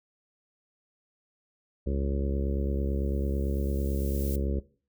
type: harmonic tone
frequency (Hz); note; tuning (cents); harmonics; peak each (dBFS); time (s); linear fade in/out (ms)
69; C#2; -7; 1 / 2 / 3 / 4 / 5 / 6 / 7 / 8; -28 / -37 / -35 / -40 / -38 / -39 / -42 / -42; 1.86-4.6; 10
type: noise with exponential growth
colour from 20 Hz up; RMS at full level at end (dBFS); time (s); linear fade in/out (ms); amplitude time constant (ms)
violet; -39; 2.24-4.36; 5; 460
effects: noise-tail reverb RT60 0.4 s tail -18 dB re dry